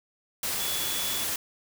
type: tone in noise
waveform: sine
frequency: 3420 Hz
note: A7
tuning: 50 cents flat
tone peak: -34 dBFS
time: 0.6-1.24 s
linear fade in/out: 2 ms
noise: white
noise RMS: -30 dBFS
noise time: 0.43-1.36 s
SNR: -7 dB
effects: none